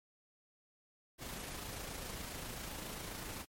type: noise with amplitude modulation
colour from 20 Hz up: pink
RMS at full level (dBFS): -43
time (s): 1.18-3.46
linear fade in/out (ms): 50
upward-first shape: sine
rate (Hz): 27.5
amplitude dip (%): 35
effects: MP3 64 kbps